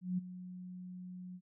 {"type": "tone with ADSR envelope", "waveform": "sine", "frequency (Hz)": 181.7, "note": "F#3", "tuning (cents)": -31, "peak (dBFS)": -30, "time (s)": [0.01, 1.41], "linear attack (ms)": 170, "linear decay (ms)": 17, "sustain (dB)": -14, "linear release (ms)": 59, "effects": []}